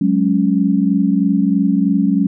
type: chord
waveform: sine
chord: F# suspended second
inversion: none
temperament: just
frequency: 185 / 208.1 / 277.5 Hz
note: F#3 / G#3 / C#4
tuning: 0 / +4 / +2 cents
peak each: -16 dBFS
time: 0.01-2.27 s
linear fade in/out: 5 ms
effects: none